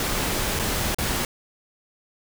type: noise with dropouts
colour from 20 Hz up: pink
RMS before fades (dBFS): -25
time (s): 0-1.25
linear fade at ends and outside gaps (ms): 1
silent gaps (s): 0.591-0.596 / 0.946-0.985
effects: none